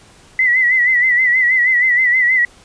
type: tone with vibrato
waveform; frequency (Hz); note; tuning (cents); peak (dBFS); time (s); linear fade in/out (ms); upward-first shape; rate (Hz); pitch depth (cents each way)
sine; 1992; B6; +14; -10; 0.39-2.45; 2; sine; 6.3; 72
effects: pink hiss -46 dBFS RMS until 2.64 s + resampled to 22050 Hz